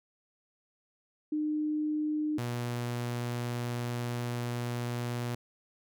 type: tone pair in turn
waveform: sine / sawtooth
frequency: 303.9 / 120.6 Hz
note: D#4 / B2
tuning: -41 / -41 cents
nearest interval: octave + major third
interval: 1600 cents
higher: first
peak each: -28 dBFS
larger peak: neither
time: 1.32-2.38 / 2.38-5.35 s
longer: second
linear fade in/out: 5 ms
effects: none